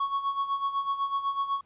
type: tone with tremolo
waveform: triangle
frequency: 1108.7 Hz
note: C#6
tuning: in tune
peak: -22 dBFS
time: 0-1.61 s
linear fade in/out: 5 ms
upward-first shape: sine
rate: 8 Hz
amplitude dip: 70%
effects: pink hiss -67 dBFS RMS until 1.65 s + resampled to 8000 Hz